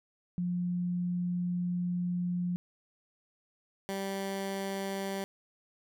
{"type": "tone pair in turn", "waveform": ["sine", "15% pulse"], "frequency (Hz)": [177.2, 195.11], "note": ["F3", "G3"], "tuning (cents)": [25, -8], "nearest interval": "major second", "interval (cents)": 167, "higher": "second", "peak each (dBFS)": [-29, -27], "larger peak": "second", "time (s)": [[0.38, 2.56], [3.89, 5.24]], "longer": "first", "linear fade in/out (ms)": 0, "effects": []}